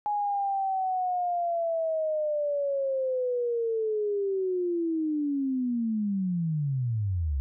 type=linear sweep; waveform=sine; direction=down; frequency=836 to 64.9 Hz; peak=-25 dBFS; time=0.06-7.4 s; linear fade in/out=0 ms; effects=none